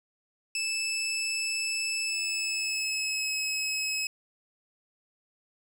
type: tone with pitch glide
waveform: 20% pulse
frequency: 2627 to 2567 Hz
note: E7 to E7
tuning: -7 to -47 cents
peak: -23 dBFS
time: 0.55-4.07 s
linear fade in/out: 2 ms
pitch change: -40 cents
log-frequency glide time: 2.01-3.33 s
effects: none